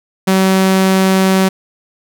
sawtooth tone, 190 Hz, F#3, 46 cents sharp, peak -5 dBFS, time 0.27-1.49 s, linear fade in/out 10 ms, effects none

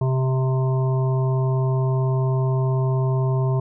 harmonic tone, 130.81 Hz, C3, in tune, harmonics 1 / 3 / 5 / 7 / 8, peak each -18 / -28 / -32 / -35 / -36 dBFS, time 0.01-3.6 s, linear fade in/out 5 ms, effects none

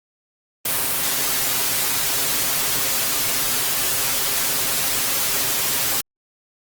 white noise with comb filter, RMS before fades -21 dBFS, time 0.65-6.01 s, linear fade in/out 5 ms, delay 7.4 ms, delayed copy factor +0.65, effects Opus 32 kbps

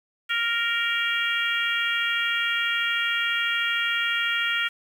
harmonic tone, 466.2 Hz, A#4, in tune, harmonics 3 / 4 / 5 / 6 / 7, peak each -27 / -28 / -29 / -30 / -30 dBFS, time 0.29-4.69 s, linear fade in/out 20 ms, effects 8-bit

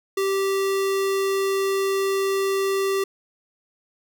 square tone, 389.9 Hz, G4, 9 cents flat, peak -21 dBFS, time 0.17-3.04 s, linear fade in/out 5 ms, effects none

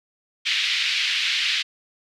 white band-pass noise, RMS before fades -23 dBFS, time 0.45-1.63 s, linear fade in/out 20 ms, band 2100 to 3800 Hz, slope 24 dB/octave, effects none

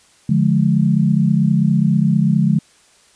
sine chord, D diminished, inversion none, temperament just, 146.83 / 176.2 / 211.4 Hz, D3 / F3 / Ab3, 0 / +16 / +31 cents, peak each -16 dBFS, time 0.29-2.59 s, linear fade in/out 5 ms, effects white hiss -52 dBFS RMS until 3.15 s + resampled to 22050 Hz

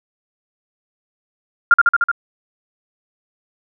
sine tone with echo, 1400 Hz, F6, 4 cents sharp, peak -4 dBFS, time 1.71-1.74 s, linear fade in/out 2 ms, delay 75 ms, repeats 5, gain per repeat -2 dB, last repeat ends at 2.115 s, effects none

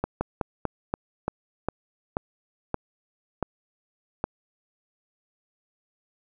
slowing click train, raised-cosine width 1 ms, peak -11 dBFS, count 11, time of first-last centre 0.04-4.241 s, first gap 170 ms, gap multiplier 1.19, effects none

